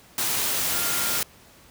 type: tone in noise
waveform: sine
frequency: 1399 Hz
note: F6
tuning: 3 cents sharp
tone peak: -34 dBFS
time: 0.73-1.18 s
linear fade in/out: 2 ms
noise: white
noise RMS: -25 dBFS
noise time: 0.18-1.23 s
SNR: -12 dB
effects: pink hiss -52 dBFS RMS until 1.7 s + high-pass 60 Hz 12 dB/octave